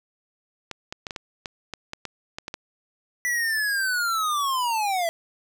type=clicks; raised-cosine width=0.2 ms; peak=-15 dBFS; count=12; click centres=0.713 / 0.925 / 1.068 / 1.108 / 1.162 / 1.458 / 1.737 / 1.934 / 2.053 / 2.385 / 2.481 / 2.541 s
type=linear sweep; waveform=square; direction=down; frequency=1975.5 to 654 Hz; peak=-23 dBFS; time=3.25-5.09 s; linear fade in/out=0 ms
effects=none